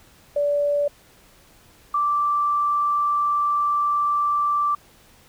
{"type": "tone pair in turn", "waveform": "sine", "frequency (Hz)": [579, 1170.8], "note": ["D5", "D6"], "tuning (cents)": [-25, -6], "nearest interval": "octave", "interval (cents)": 1219, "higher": "second", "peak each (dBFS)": [-18, -18], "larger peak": "neither", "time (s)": [[0.36, 0.88], [1.94, 4.75]], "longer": "second", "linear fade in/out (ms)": 5, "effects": ["pink hiss -53 dBFS RMS until 5.28 s"]}